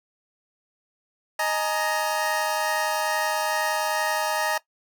25% pulse chord, D# suspended fourth, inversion none, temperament equal with one note detuned, 622.3 / 841.7 / 932.3 Hz, D#5 / G#5 / A#5, 0 / +23 / 0 cents, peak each -24 dBFS, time 1.39-4.58 s, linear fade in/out 5 ms, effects noise-tail reverb RT60 0.1 s tail -18 dB re dry

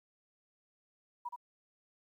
sine tone with echo, 967 Hz, B5, 37 cents flat, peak -36 dBFS, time 1.25-1.29 s, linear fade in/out 10 ms, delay 72 ms, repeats 1, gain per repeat -4 dB, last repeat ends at 1.362 s, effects 12-bit

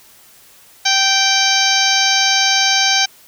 harmonic tone, 780 Hz, G5, 9 cents flat, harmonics 1 / 2 / 3 / 4 / 5 / 6 / 7 / 8, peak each -20 / -20 / -20 / -20 / -20 / -20 / -20 / -20 dBFS, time 0.85-3.06 s, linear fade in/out 10 ms, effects white hiss -46 dBFS RMS until 3.27 s

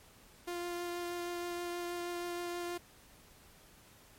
sawtooth tone with vibrato, 349.2 Hz, F4, in tune, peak -33 dBFS, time 0.47-2.78 s, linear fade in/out 10 ms, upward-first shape triangle, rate 6.3 Hz, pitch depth 11 cents each way, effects pink hiss -60 dBFS RMS until 4.18 s + MP3 64 kbps

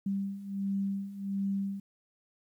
sine beating tone pair, 196 / 197.4 Hz, G3 / G3, 0 / +12 cents, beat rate 1.4 Hz, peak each -36 / -32 dBFS, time 0.06-1.8 s, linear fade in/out 5 ms, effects 11-bit

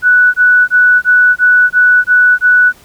sine tone bursts, 1480 Hz, F#6, in tune, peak -4 dBFS, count 8, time 0.02-2.727 s, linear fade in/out 50 ms, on 320 ms, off 21 ms, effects pink hiss -43 dBFS RMS until 2.84 s

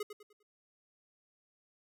square tone with echo, 418.9 Hz, G#4, 15 cents sharp, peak -35 dBFS, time 0-0.03 s, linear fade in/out 5 ms, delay 100 ms, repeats 4, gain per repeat -9 dB, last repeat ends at 0.43 s, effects none

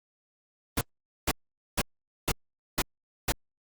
pink noise bursts, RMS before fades -26 dBFS, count 6, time 0.77-3.322 s, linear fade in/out 5 ms, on 42 ms, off 460 ms, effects Opus 32 kbps

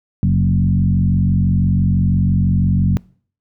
sine tone with frequency modulation, 136 Hz, C#3, 33 cents flat, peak -11 dBFS, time 0.23-2.97 s, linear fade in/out 0 ms, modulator 46 Hz, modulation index 1.6, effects noise-tail reverb RT60 0.5 s tail -24 dB re dry

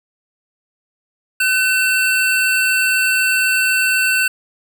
square tone pair together, 1514 / 2694 Hz, F#6 / E7, +39 / +37 cents, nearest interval minor seventh, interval 998 cents, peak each -17 dBFS, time 1.4-4.28 s, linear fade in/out 5 ms, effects none

